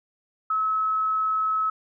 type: tone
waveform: sine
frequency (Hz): 1291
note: E6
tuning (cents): -37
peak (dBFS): -21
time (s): 0.5-1.7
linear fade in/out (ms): 5
effects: none